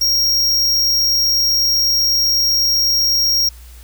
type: tone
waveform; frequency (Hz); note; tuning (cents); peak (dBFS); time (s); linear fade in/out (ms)
square; 5588; F8; 0; -13; 0.01-3.49; 5
effects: added 60 Hz sine -36 dBFS peak until 3.83 s + white hiss -46 dBFS RMS until 3.83 s